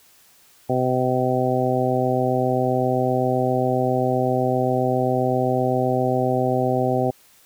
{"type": "harmonic tone", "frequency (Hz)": 127.6, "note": "C3", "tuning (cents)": -43, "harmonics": [1, 2, 3, 4, 5, 6], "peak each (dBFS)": [-25, -25, -25, -25, -25, -25], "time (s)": [0.69, 7.11], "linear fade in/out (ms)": 10, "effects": ["white hiss -54 dBFS RMS until 7.45 s"]}